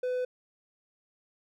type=tone; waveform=triangle; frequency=502 Hz; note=B4; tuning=28 cents sharp; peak=-26 dBFS; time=0.03-0.25 s; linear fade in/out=5 ms; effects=none